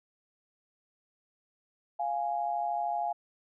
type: tone pair together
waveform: sine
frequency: 697.6 / 830.6 Hz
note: F5 / G#5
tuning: -2 / 0 cents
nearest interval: minor third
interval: 302 cents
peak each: -31 / -32 dBFS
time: 1.99-3.13 s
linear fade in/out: 10 ms
effects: none